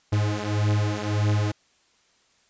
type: beating tone pair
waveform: 45% pulse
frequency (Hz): 103.83 / 105.53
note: G#2 / G#2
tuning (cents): 0 / +28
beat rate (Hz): 1.7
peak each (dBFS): -24 / -25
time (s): 0.12-1.52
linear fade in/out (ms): 10
effects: white hiss -63 dBFS RMS until 2.49 s + resampled to 16000 Hz